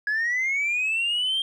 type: linear sweep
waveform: sine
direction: up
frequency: 1665 to 3202 Hz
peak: -20 dBFS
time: 0.07-1.42 s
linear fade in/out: 2 ms
effects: tanh soft clip ceiling -20 dBFS + 10-bit